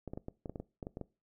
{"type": "clicks", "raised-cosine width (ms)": 2, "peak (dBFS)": -27, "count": 12, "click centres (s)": [0.077, 0.135, 0.175, 0.284, 0.458, 0.496, 0.558, 0.6, 0.828, 0.869, 0.971, 1.013], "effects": ["noise-tail reverb RT60 0.3 s tail -21 dB re dry"]}